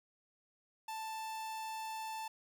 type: tone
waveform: 45% pulse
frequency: 882 Hz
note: A5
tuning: 4 cents sharp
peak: -40 dBFS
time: 0.88-2.28 s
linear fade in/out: 5 ms
effects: none